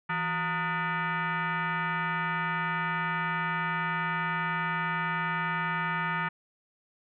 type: tone with frequency modulation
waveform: sine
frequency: 164.81 Hz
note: E3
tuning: in tune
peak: -27 dBFS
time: 0.09-6.29 s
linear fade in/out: 10 ms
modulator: 540 Hz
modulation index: 3.6
effects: none